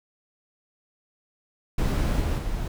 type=noise with level steps; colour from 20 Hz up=brown; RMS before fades=-23 / -25 / -29 dBFS; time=1.78-2.68 s; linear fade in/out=5 ms; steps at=2.2 / 2.37 s; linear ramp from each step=20 ms; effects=none